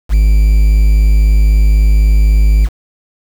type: tone with quantisation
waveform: triangle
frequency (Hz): 51.91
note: G#1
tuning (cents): 0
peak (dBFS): -3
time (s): 0.09-2.69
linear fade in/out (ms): 50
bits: 5
effects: none